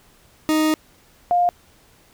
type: tone pair in turn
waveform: 40% pulse / sine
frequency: 311.1 / 706.1 Hz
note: D#4 / F5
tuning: 0 / +19 cents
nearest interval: octave + major second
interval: 1419 cents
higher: second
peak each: -15 / -14 dBFS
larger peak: second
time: 0.49-0.74 / 1.31-1.49 s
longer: first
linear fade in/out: 0 ms
effects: pink hiss -54 dBFS RMS until 2.13 s